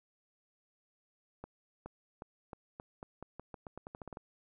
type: accelerating click train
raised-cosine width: 1 ms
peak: -30 dBFS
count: 17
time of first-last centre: 1.44-4.171 s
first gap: 420 ms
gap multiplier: 0.86
effects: none